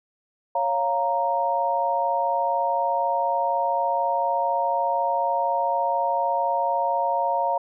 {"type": "chord", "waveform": "sine", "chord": "Bb minor", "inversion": "first", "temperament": "equal", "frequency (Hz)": [554.4, 698.5, 932.3], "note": ["Db5", "F5", "Bb5"], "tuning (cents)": [0, 0, 0], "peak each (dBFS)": [-27, -25, -23], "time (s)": [0.55, 7.58], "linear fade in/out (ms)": 5, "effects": []}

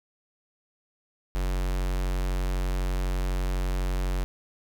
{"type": "tone with notch filter", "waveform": "square", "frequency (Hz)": 46, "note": "F#1", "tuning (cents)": -9, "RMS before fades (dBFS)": -27, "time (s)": [1.35, 4.24], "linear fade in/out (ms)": 0, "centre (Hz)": 180, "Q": 1.9, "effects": []}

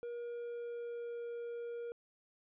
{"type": "tone with pitch glide", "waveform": "triangle", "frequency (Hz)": [476, 472.2], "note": ["A#4", "A#4"], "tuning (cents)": [36, 22], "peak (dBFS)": -38, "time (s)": [0.03, 1.92], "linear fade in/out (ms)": 0, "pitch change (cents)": -14, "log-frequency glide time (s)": [0.17, 1.24], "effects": ["resampled to 8000 Hz"]}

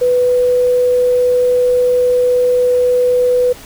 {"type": "tone with quantisation", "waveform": "sine", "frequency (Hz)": 495.9, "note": "B4", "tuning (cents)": 7, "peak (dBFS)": -9, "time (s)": [0.01, 3.53], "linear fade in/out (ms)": 10, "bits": 6, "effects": ["pink hiss -36 dBFS RMS until 3.65 s"]}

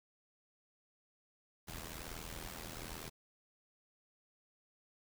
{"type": "noise with amplitude modulation", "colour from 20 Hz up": "pink", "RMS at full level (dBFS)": -43, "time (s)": [1.67, 3.1], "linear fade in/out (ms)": 20, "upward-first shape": "sine", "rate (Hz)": 81.1, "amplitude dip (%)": 80, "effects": []}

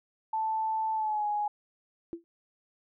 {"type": "tone with pitch glide", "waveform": "sine", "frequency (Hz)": [880, 833.5], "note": ["A5", "G#5"], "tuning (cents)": [0, 6], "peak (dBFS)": -27, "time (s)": [0.33, 1.48], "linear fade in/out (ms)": 5, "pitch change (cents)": -94, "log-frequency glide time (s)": [0.94, 1.26]}
{"type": "tone with exponential decay", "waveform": "sine", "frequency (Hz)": 337, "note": "E4", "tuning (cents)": 38, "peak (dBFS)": -30, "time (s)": [2.13, 2.24], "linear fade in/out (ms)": 0, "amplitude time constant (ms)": 23}
{"effects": []}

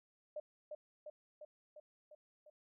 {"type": "tone with echo", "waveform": "sine", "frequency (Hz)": 604, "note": "D5", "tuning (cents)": 48, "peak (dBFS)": -40, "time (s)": [0.36, 0.4], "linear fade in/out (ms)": 5, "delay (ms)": 350, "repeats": 6, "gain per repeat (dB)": -3, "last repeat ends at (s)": 2.5, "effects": []}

